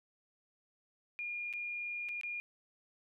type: tone with dropouts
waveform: sine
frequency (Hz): 2421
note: D#7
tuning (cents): -48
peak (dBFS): -37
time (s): 1.19-2.4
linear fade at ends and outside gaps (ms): 0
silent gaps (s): 1.528-1.536 / 2.087-2.091 / 2.212-2.234
effects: none